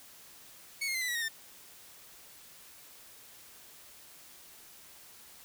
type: tone with pitch steps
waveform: sawtooth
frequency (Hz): 2217 / 2141 / 2069 / 1998.1 / 1930 / 1864.3 / 1800.8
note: C#7 / C7 / C7 / B6 / B6 / A#6 / A6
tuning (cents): 0 / +39 / -20 / +20 / -40 / 0 / +40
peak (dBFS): -28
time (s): 0.81-1.286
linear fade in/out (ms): 10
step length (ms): 68
effects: white hiss -54 dBFS RMS until 5.44 s